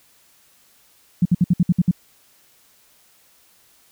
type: tone bursts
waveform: sine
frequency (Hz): 176.5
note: F3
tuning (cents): +19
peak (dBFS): -11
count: 8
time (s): 1.22-1.912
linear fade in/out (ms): 5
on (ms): 34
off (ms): 60
effects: white hiss -56 dBFS RMS until 3.91 s